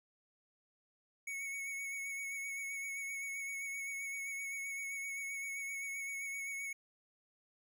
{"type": "tone with vibrato", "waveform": "square", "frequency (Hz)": 2217, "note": "C#7", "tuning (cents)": 0, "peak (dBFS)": -40, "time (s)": [1.27, 6.73], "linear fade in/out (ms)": 5, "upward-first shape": "sine", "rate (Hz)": 7.7, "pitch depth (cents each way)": 24, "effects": []}